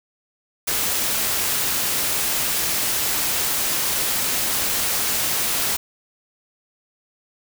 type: noise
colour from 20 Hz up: white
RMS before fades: -22 dBFS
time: 0.67-5.77 s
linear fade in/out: 10 ms
effects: none